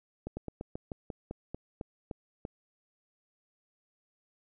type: slowing click train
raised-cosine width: 2 ms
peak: -24 dBFS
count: 12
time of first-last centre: 0.27-2.451 s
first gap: 100 ms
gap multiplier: 1.13
effects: none